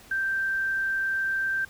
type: tone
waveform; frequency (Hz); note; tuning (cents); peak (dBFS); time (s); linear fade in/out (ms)
sine; 1568; G6; 0; -24; 0.11-1.65; 5
effects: pink hiss -51 dBFS RMS until 1.69 s